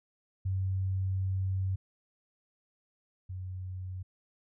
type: tone pair in turn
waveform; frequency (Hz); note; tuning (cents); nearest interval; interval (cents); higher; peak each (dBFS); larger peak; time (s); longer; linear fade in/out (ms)
sine; 94.9 / 92.63; F#2 / F#2; +44 / +2; unison; 42; first; -28 / -36; first; 0.45-1.76 / 3.29-4.03; first; 10
effects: none